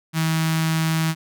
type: tone with notch filter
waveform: sawtooth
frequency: 160.8 Hz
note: E3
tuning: 43 cents flat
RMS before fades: -21 dBFS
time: 0.13-1.15 s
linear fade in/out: 50 ms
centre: 480 Hz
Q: 0.51
effects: none